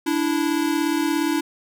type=tone pair together; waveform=square; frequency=292.5 / 329.6 Hz; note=D4 / E4; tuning=-7 / 0 cents; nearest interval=major second; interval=207 cents; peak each=-23 dBFS; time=0.06-1.41 s; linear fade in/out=10 ms; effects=none